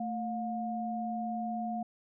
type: tone pair together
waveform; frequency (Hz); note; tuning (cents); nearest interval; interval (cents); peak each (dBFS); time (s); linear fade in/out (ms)
sine; 223 / 713.5; A3 / F5; +23 / +37; octave + minor sixth; 2014; -35 / -35; 0-1.83; 5
effects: none